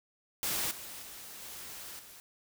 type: noise with level steps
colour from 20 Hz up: white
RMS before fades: -33 / -45 / -47 / -45 / -52 dBFS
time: 0.43-2.2 s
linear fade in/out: 0 ms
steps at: 0.71 / 1.02 / 1.42 / 1.99 s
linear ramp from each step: 2 ms
effects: none